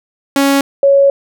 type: tone pair in turn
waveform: sawtooth / sine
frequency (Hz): 277.2 / 555.6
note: C#4 / C#5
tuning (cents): 0 / +4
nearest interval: octave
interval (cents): 1204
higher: second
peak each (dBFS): -5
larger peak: neither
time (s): 0.36-0.61 / 0.83-1.1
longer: second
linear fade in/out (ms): 2
effects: none